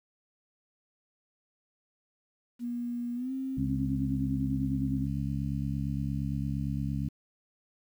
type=tone with pitch glide; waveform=sine; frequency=240.1 to 264.9 Hz; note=B3 to C4; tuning=-49 to +22 cents; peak=-31 dBFS; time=2.59-5.07 s; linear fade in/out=50 ms; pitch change=+171 cents; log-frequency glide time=3.15-3.32 s
type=harmonic tone; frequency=68.7 Hz; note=C#2; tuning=15 cents flat; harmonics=1 / 2 / 3 / 4; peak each=-36 / -32 / -35 / -38 dBFS; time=3.57-7.09 s; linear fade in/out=5 ms
effects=10-bit